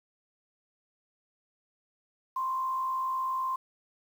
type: tone with frequency modulation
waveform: sine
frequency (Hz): 1046.5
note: C6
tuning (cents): 0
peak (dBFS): -28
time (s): 2.36-3.56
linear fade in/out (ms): 5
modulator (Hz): 56.2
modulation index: 0.37
effects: 9-bit